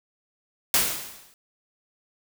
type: noise with exponential decay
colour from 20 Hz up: white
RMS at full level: -18 dBFS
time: 0.74-1.34 s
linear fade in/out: 1 ms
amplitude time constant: 130 ms
effects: none